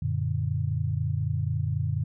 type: chord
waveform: sine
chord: Gb augmented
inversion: none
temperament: equal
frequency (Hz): 92.5 / 116.54 / 146.83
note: Gb2 / Bb2 / D3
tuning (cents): 0 / 0 / 0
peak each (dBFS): -29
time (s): 0.02-2.04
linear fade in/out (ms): 5
effects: none